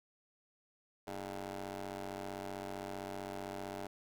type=ring-modulated tone; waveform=15% pulse; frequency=95.5 Hz; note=G2; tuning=45 cents flat; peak=-32 dBFS; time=1.07-3.87 s; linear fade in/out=5 ms; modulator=506 Hz; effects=none